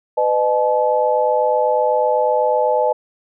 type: tone cluster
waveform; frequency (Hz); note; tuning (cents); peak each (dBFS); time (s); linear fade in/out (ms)
sine; 502 / 610 / 860; B4 / D#5 / A5; +28 / -34 / -40; -18; 0.17-2.93; 10
effects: none